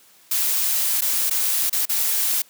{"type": "noise with dropouts", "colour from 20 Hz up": "blue", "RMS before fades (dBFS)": -21, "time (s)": [0.31, 2.42], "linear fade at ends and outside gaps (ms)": 5, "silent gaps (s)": [[1.01, 1.018], [1.298, 1.308], [1.697, 1.727], [1.855, 1.893]], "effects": ["white hiss -53 dBFS RMS until 2.49 s", "high-pass 150 Hz 12 dB/octave"]}